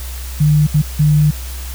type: tone bursts at uneven times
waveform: sine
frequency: 150.2 Hz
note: D3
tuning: 39 cents sharp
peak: -8 dBFS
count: 3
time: 0.4-0.67 / 0.74-0.82 / 0.99-1.31 s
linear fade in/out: 10 ms
effects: added 63 Hz sine -24 dBFS peak until 1.74 s + white hiss -33 dBFS RMS until 1.74 s